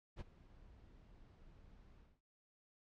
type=noise with ADSR envelope; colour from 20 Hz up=brown; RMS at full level=-43 dBFS; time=0.16-2.21 s; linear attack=42 ms; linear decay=26 ms; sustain=-19 dB; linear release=220 ms; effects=low-pass 5000 Hz 12 dB/octave